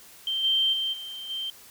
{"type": "tone with level steps", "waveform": "sine", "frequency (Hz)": 3136, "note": "G7", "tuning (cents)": 0, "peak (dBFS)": [-25, -20, -25, -35, -29], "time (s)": [0.27, 1.5], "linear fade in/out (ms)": 2, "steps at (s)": [0.43, 0.72, 0.92, 1.29], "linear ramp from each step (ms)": 20, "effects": ["white hiss -50 dBFS RMS until 1.7 s"]}